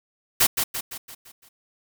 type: noise with echo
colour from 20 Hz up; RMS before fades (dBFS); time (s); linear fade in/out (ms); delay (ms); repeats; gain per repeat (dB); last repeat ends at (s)
white; -17; 0.4-0.47; 10; 170; 6; -6; 1.49
effects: none